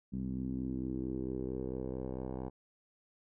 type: tone with low-pass filter sweep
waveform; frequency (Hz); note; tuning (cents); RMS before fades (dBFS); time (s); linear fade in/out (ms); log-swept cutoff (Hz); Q
10% pulse; 64.4; C2; -27; -38; 0.12-2.5; 20; 210 to 690; 3.2
effects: none